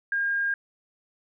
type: tone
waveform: sine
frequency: 1615 Hz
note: G#6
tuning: 49 cents flat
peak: -23 dBFS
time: 0.12-0.54 s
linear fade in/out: 2 ms
effects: none